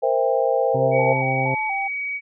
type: chord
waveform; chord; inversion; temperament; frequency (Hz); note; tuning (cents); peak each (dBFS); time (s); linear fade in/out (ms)
sine; C dominant seventh; third; equal with one note detuned; 466.2 / 523.3 / 659.3 / 797.7; Bb4 / C5 / E5 / G5; 0 / 0 / 0 / +30; -23 / -20 / -24 / -24; 0.02-1.14; 20
type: harmonic tone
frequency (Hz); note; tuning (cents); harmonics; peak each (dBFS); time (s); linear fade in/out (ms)
132.7; C3; +25; 1 / 2 / 3 / 4 / 5 / 6 / 7; -24 / -30 / -32 / -27 / -32 / -37 / -40; 0.74-1.55; 10
type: tone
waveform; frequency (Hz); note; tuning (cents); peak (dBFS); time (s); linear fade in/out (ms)
sine; 2263; C#7; +35; -24; 0.91-2.21; 50
type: tone with vibrato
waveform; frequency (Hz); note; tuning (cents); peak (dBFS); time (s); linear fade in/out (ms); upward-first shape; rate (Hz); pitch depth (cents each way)
sine; 826; G#5; -10; -24; 0.98-1.88; 10; square; 2.1; 84
effects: none